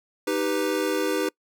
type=chord; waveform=square; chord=Eb augmented; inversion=none; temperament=equal; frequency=311.1 / 392 / 493.9 Hz; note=Eb4 / G4 / B4; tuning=0 / 0 / 0 cents; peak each=-28 dBFS; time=0.27-1.29 s; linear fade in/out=5 ms; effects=noise-tail reverb RT60 0.1 s tail -25 dB re dry